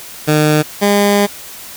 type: tone pair in turn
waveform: 15% pulse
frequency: 152.2 / 203.2 Hz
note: D#3 / G#3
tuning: -38 / -38 cents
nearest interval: perfect fourth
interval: 500 cents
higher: second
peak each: -3 dBFS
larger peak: neither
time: 0.27-0.63 / 0.81-1.27 s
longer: second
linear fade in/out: 20 ms
effects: white hiss -32 dBFS RMS until 1.76 s